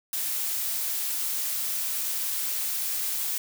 blue noise, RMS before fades -29 dBFS, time 0.13-3.38 s, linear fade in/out 2 ms, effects none

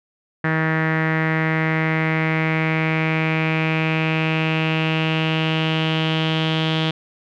sawtooth tone with low-pass filter sweep, 159.2 Hz, D#3, 40 cents sharp, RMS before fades -20 dBFS, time 0.44-6.91 s, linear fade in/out 5 ms, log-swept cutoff 1800 to 3300 Hz, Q 5.3, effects none

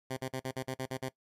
10% pulse tone bursts, 130.81 Hz, C3, in tune, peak -26 dBFS, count 9, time 0.1-1.09 s, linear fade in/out 10 ms, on 70 ms, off 45 ms, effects noise-tail reverb RT60 0.1 s tail -19 dB re dry + resampled to 32000 Hz

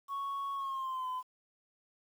sine tone with pitch glide, 1108.7 to 1016.7 Hz, C#6 to B5, 0 to +50 cents, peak -32 dBFS, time 0.08-1.23 s, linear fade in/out 50 ms, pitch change -150 cents, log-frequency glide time 0.54-1.08 s, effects tanh soft clip ceiling -33 dBFS + 10-bit

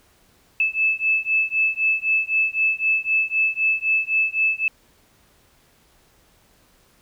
sine beating tone pair, 2616 / 2619.9 Hz, E7 / E7, -14 / -11 cents, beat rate 3.9 Hz, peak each -21 dBFS, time 0.6-4.68 s, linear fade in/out 2 ms, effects pink hiss -58 dBFS RMS until 7.01 s

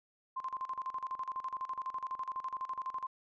sine tone with tremolo, 1046.5 Hz, C6, in tune, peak -34 dBFS, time 0.36-3.07 s, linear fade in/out 10 ms, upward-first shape square, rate 12 Hz, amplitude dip 80%, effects resampled to 16000 Hz

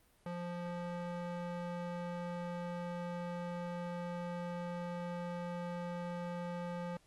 square tone with band-pass filter, 174.61 Hz, F3, in tune, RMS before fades -41 dBFS, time 0.26-6.97 s, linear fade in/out 2 ms, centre 630 Hz, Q 0.62, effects pink hiss -69 dBFS RMS until 7.06 s + Opus 32 kbps

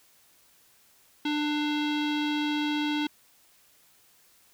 square tone with low-pass filter, 297.5 Hz, D4, 22 cents sharp, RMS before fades -28 dBFS, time 1.25-3.07 s, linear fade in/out 5 ms, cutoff 3500 Hz, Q 3.5, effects white hiss -61 dBFS RMS until 4.53 s

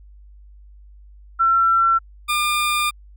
sine / 20% pulse tone pair in turn, 1351 / 1203.6 Hz, E6 / D6, +42 / +42 cents, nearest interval major second, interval 200 cents, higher first, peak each -13 / -13 dBFS, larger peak neither, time 1.39-1.99 / 2.28-2.91 s, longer second, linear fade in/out 20 ms, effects added 50 Hz sine -42 dBFS peak until 3.16 s

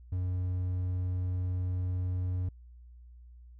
triangle tone, 91 Hz, F#2, 28 cents flat, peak -27 dBFS, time 0.12-2.49 s, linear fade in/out 5 ms, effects added 60 Hz sine -49 dBFS peak until 3.59 s

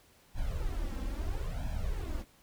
brown noise with flanger, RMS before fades -34 dBFS, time 0.34-2.25 s, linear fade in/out 50 ms, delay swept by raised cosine 1.2 to 3.8 ms, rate 0.75 Hz, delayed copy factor +0.95, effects pink hiss -63 dBFS RMS until 2.42 s

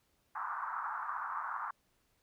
white band-pass noise, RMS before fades -39 dBFS, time 0.35-1.71 s, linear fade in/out 5 ms, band 890 to 1400 Hz, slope 48 dB/octave, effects pink hiss -75 dBFS RMS until 2.22 s

